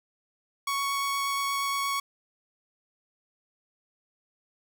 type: tone with vibrato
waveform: sawtooth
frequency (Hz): 1113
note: C#6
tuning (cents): +7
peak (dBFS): -23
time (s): 0.67-2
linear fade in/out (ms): 5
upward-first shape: triangle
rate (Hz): 8.5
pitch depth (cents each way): 8
effects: none